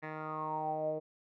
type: tone with low-pass filter sweep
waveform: 10% pulse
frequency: 155.56 Hz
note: D#3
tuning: in tune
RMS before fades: -37 dBFS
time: 0.02-1 s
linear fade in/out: 20 ms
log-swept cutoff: 1800 to 530 Hz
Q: 8.7
effects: none